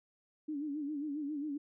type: tone with vibrato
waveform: sine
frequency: 293.7 Hz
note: D4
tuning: in tune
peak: -35 dBFS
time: 0.48-1.58 s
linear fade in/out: 10 ms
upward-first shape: sine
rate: 7.4 Hz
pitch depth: 95 cents each way
effects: none